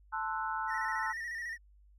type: chord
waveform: sine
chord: F# half-diminished seventh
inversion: first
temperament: equal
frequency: 880 / 1046.5 / 1318.5 / 1480 Hz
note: A5 / C6 / E6 / F#6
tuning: 0 / 0 / 0 / 0 cents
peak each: -36 / -41 / -38 / -39 dBFS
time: 0.12-1.13 s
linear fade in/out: 20 ms
type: tone with vibrato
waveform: triangle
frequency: 1864.7 Hz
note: A#6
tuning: in tune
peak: -35 dBFS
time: 0.67-1.58 s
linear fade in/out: 50 ms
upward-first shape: square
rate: 14 Hz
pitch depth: 53 cents each way
effects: added 50 Hz sine -58 dBFS peak until 1.98 s